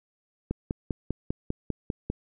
click train, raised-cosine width 3 ms, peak -15 dBFS, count 9, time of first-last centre 0.51-2.1 s, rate 5.03 Hz, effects none

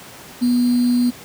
sine tone with sample-and-hold, 244.7 Hz, B3, 16 cents flat, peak -13 dBFS, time 0.41-1.11 s, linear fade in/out 20 ms, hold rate 4410 Hz, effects pink hiss -39 dBFS RMS until 1.24 s + high-pass 100 Hz 12 dB/octave

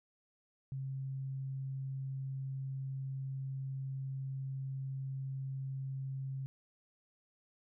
sine tone, 134.3 Hz, C3, 46 cents sharp, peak -37 dBFS, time 0.72-6.46 s, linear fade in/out 0 ms, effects none

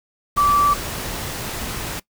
sine tone in noise, 1160 Hz, D6, 22 cents flat, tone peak -13 dBFS, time 0.37-0.74 s, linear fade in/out 10 ms, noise pink, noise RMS -28 dBFS, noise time 0.36-2 s, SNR +12 dB, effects noise-tail reverb RT60 0.1 s tail -20 dB re dry

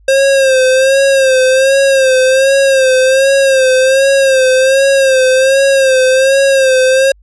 square tone with vibrato, 532 Hz, C5, 29 cents sharp, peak -7 dBFS, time 0.08-7.12 s, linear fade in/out 5 ms, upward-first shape sine, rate 1.3 Hz, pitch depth 54 cents each way, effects added 50 Hz sine -42 dBFS peak until 7.22 s + resampled to 24000 Hz

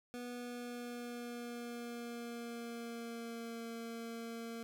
25% pulse tone with pitch glide, 244 to 230.3 Hz, B3 to A#3, -21 to -21 cents, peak -39 dBFS, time 0.14-4.63 s, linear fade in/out 0 ms, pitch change -100 cents, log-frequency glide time 0.29-3.66 s, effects none

